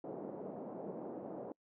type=band-pass noise; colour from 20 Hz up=white; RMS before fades=-45 dBFS; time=0.04-1.52 s; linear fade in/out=2 ms; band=170 to 630 Hz; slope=24 dB/octave; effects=noise-tail reverb RT60 0.1 s tail -26 dB re dry